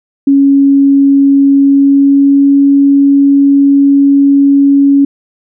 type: tone with pitch glide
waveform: sine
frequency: 277.2 to 279.3 Hz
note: C#4 to C#4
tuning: 0 to +13 cents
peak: -3 dBFS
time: 0.27-5.05 s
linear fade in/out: 5 ms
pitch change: +13 cents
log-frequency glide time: 1.58-2.54 s
effects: none